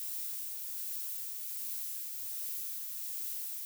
violet noise with tremolo, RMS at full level -38 dBFS, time 0-3.65 s, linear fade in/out 0 ms, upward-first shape triangle, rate 1.3 Hz, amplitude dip 30%, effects none

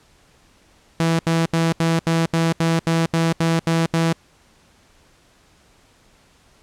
sawtooth tone bursts, 164.81 Hz, E3, in tune, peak -12 dBFS, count 12, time 1-4.127 s, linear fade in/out 0 ms, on 190 ms, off 77 ms, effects pink hiss -55 dBFS RMS until 6.62 s + low-pass 9000 Hz 12 dB/octave

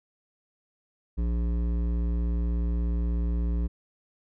sine tone with hard clipping, 58.27 Hz, A#1, in tune, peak -26 dBFS, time 1.17-3.68 s, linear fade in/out 20 ms, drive 12 dB, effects none

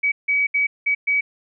sine tone bursts at uneven times, 2273 Hz, C#7, 43 cents sharp, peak -16 dBFS, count 5, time 0.03-0.12 / 0.28-0.47 / 0.54-0.67 / 0.86-0.95 / 1.07-1.21 s, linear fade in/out 10 ms, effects none

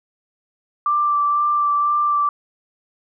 sine tone with vibrato, 1174.7 Hz, D6, in tune, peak -15 dBFS, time 0.86-2.29 s, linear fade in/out 2 ms, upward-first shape sine, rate 2 Hz, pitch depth 13 cents each way, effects none

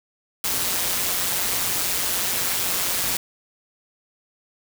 white noise with amplitude modulation, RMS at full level -21 dBFS, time 0.44-3.17 s, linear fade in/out 2 ms, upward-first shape sine, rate 182 Hz, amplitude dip 60%, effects none

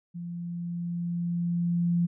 sine tone with level ramp, 172.5 Hz, F3, 21 cents flat, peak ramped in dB -34 to -21 dBFS, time 0.14-2.07 s, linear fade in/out 20 ms, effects none

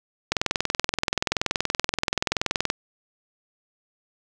click train, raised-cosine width 0.2 ms, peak -4 dBFS, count 51, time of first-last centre 0.32-2.701 s, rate 21 Hz, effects none

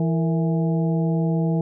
harmonic tone with a mistuned harmonic, 164.81 Hz, E3, in tune, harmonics 1 / 2 / 3 / 4 / 5, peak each -19 / -28 / -30 / -33 / -37 dBFS, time 0-1.61 s, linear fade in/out 2 ms, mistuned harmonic 3, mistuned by -98 cents, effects none

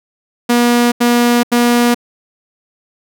sawtooth tone bursts, 240 Hz, B3, 49 cents flat, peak -5 dBFS, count 3, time 0.49-1.946 s, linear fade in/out 10 ms, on 430 ms, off 83 ms, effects none

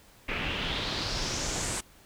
pink noise with low-pass filter sweep, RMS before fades -32 dBFS, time 0.28-1.81 s, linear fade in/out 10 ms, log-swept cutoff 2400 to 8700 Hz, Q 3.4, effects pink hiss -57 dBFS RMS until 2.05 s

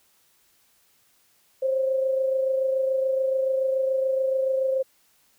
sine tone pair together, 527.4 / 554.4 Hz, C5 / C#5, +14 / 0 cents, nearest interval minor second, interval 86 cents, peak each -21 / -32 dBFS, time 1.62-4.83 s, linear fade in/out 10 ms, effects white hiss -63 dBFS RMS until 5.38 s

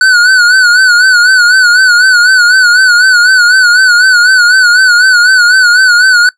square tone with vibrato, 1478 Hz, F#6, 2 cents flat, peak -3 dBFS, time 0.01-6.29 s, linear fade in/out 2 ms, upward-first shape sine, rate 4 Hz, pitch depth 74 cents each way, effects noise-tail reverb RT60 0.1 s tail -20 dB re dry + low-pass 7000 Hz 12 dB/octave

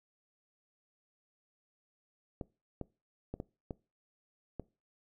clicks, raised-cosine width 2 ms, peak -25 dBFS, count 6, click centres 2.412 / 2.813 / 3.34 / 3.401 / 3.708 / 4.597 s, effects noise-tail reverb RT60 0.3 s tail -22 dB re dry

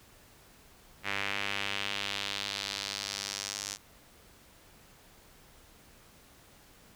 sawtooth tone with band-pass filter sweep, 100.2 Hz, G2, 38 cents sharp, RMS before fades -36 dBFS, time 1.03-3.78 s, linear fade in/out 50 ms, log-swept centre 2200 to 6300 Hz, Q 2, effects pink hiss -58 dBFS RMS until 6.95 s

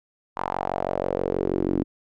sawtooth tone with band-pass filter sweep, 46.25 Hz, F#1, in tune, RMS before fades -26 dBFS, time 0.36-1.84 s, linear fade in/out 20 ms, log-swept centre 980 to 290 Hz, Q 3.5, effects none

